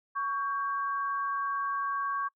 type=tone pair together; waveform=sine; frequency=1119.5 / 1591 Hz; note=C#6 / G6; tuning=+17 / +25 cents; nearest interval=tritone; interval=608 cents; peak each=-29 / -37 dBFS; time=0.15-2.29 s; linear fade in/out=20 ms; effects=noise-tail reverb RT60 0.1 s tail -25 dB re dry